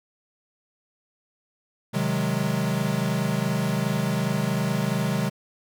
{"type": "chord", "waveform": "square", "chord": "Ab dominant seventh", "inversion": "first", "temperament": "equal", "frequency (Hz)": [130.81, 155.56, 185, 207.7], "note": ["C3", "Eb3", "Gb3", "Ab3"], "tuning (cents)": [0, 0, 0, 0], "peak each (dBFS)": -29, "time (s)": [1.93, 5.3], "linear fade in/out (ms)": 20, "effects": []}